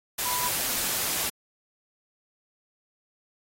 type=tone in noise; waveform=sine; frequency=987.8 Hz; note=B5; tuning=in tune; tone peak=-29 dBFS; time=0.25-0.49 s; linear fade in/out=10 ms; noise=white; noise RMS=-28 dBFS; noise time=0.18-1.3 s; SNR=-4 dB; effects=AAC 48 kbps